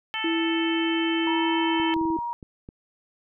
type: harmonic tone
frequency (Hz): 440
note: A4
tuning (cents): 0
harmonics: 2 / 3 / 4 / 5 / 6 / 7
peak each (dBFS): -34 / -38 / -34 / -34 / -35 / -31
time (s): 0.14-1.94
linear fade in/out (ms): 0
type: tone with pitch glide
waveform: sine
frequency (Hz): 329.9 to 326.7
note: E4 to E4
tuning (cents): +1 to -15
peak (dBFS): -23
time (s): 0.24-2.17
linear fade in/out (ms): 5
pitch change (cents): -16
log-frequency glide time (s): 1.6-1.94
type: tone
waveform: sine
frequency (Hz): 948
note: A#5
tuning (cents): +29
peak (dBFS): -27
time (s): 1.27-2.33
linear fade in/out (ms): 0
type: clicks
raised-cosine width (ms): 3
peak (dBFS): -28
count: 8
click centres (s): 1.8 / 1.965 / 2.013 / 2.054 / 2.103 / 2.188 / 2.428 / 2.689
effects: none